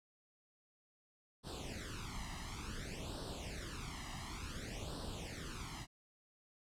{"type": "noise with flanger", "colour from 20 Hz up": "pink", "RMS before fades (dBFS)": -45, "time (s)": [1.43, 5.87], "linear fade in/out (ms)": 50, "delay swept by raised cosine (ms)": [0.22, 1.02], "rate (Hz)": 0.56, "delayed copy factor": 0.85, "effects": ["low-pass 8000 Hz 12 dB/octave"]}